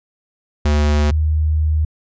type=tone pair in turn; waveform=square / sine; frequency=74.2 / 77.37 Hz; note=D2 / D#2; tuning=+18 / -9 cents; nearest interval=minor second; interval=73 cents; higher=second; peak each=-13 dBFS; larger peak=neither; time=0.65-1.11 / 1.11-1.85 s; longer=second; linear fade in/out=5 ms; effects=resampled to 16000 Hz